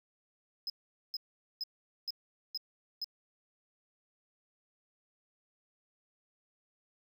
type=tone bursts; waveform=triangle; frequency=5090 Hz; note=D#8; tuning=39 cents sharp; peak=-33 dBFS; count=6; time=0.67-3.044 s; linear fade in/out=2 ms; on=29 ms; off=440 ms; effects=none